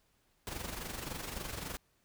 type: noise with amplitude modulation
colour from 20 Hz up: pink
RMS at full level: -39 dBFS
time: 0.47-1.77 s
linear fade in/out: 0 ms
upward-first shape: sine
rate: 23.6 Hz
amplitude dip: 60%
effects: pink hiss -73 dBFS RMS until 2.04 s